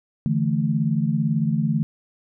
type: chord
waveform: sine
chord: D suspended second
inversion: none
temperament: equal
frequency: 146.83 / 164.81 / 220 Hz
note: D3 / E3 / A3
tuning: 0 / 0 / 0 cents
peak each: -23 dBFS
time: 0.26-1.83 s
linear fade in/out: 0 ms
effects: none